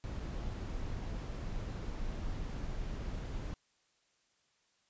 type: noise with dropouts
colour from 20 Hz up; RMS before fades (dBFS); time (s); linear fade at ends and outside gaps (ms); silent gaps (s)
brown; -39; 0.04-3.54; 0; 0.198-0.203
effects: white hiss -74 dBFS RMS until 4.89 s + resampled to 16000 Hz